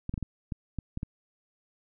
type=clicks; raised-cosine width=5 ms; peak=-20 dBFS; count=8; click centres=0.094 / 0.14 / 0.178 / 0.227 / 0.522 / 0.787 / 0.974 / 1.031 s; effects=none